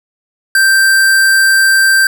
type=tone; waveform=square; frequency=1568 Hz; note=G6; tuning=in tune; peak=-7 dBFS; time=0.55-2.07 s; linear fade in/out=2 ms; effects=none